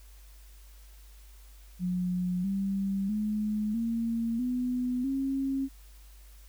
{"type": "tone with pitch steps", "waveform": "sine", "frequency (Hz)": [180.4, 195.59, 212.1, 229.9, 249.3, 270.3], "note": ["F#3", "G3", "G#3", "A#3", "B3", "C#4"], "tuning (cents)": [-44, -4, 37, -24, 16, -44], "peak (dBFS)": -27, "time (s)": [1.79, 5.69], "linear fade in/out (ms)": 50, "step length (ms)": 650, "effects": ["added 50 Hz sine -49 dBFS peak until 6.48 s", "white hiss -60 dBFS RMS until 6.48 s"]}